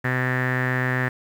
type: tone with low-pass filter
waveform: sawtooth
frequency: 127.4 Hz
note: C3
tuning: 46 cents flat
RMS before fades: -23 dBFS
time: 0.04-1.09 s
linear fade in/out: 10 ms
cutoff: 1800 Hz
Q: 8.8
effects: 8-bit